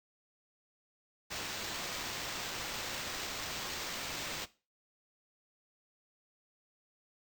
blue noise with sample-and-hold, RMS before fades -40 dBFS, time 1.3-4.46 s, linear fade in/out 20 ms, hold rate 11025 Hz, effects noise-tail reverb RT60 0.3 s tail -17 dB re dry

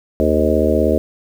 harmonic tone with a mistuned harmonic, 76.2 Hz, D#2, 36 cents flat, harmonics 1 / 3 / 4 / 5 / 6 / 7 / 8, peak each -20 / -20 / -20 / -20 / -20 / -20 / -20 dBFS, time 0.2-0.98 s, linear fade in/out 0 ms, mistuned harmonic 8, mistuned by +47 cents, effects 7-bit

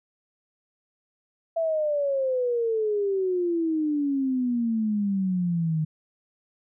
sine exponential sweep, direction down, 668 to 153.8 Hz, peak -22 dBFS, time 1.56-5.85 s, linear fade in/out 10 ms, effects none

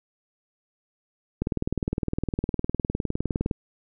click train, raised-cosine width 3 ms, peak -12 dBFS, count 42, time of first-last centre 1.42-3.512 s, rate 19.6 Hz, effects none

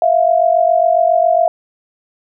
sine tone pair together, 654 / 701.3 Hz, E5 / F5, -14 / +7 cents, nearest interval minor second, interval 121 cents, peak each -12 dBFS, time 0.02-1.48 s, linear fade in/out 2 ms, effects none

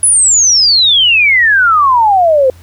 sine exponential sweep, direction down, 10430 to 504 Hz, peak -5 dBFS, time 0.03-2.5 s, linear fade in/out 2 ms, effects added 86 Hz sine -36 dBFS peak until 2.62 s + pink hiss -45 dBFS RMS until 2.62 s

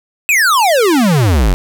square exponential sweep, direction down, 2639 to 42 Hz, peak -9 dBFS, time 0.29-1.54 s, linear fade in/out 0 ms, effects none

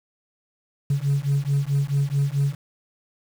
sine beating tone pair, 138.3 / 142.9 Hz, C#3 / D3, -4 / -47 cents, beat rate 4.6 Hz, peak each -21 dBFS, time 0.9-2.55 s, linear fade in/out 5 ms, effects tanh soft clip ceiling -15 dBFS + 7-bit

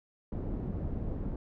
pink low-pass noise, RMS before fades -35 dBFS, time 0.32-1.36 s, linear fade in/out 2 ms, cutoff 350 Hz, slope 12 dB/octave, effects none

